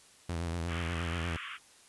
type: tone with vibrato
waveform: sawtooth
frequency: 84.6 Hz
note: E2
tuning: 45 cents sharp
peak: -29 dBFS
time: 0.29-1.37 s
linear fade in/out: 5 ms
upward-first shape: square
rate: 8.4 Hz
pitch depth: 49 cents each way
type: band-pass noise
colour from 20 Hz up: pink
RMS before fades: -42 dBFS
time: 0.67-1.59 s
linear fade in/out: 50 ms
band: 1100 to 3300 Hz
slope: 96 dB/octave
effects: white hiss -59 dBFS RMS until 1.88 s + resampled to 24000 Hz